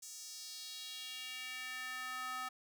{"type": "tone with high-pass filter sweep", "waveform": "square", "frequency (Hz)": 255, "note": "C4", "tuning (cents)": -44, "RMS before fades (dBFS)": -45, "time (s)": [0.02, 2.49], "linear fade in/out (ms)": 10, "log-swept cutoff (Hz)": [6700, 1100], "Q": 2.5, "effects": []}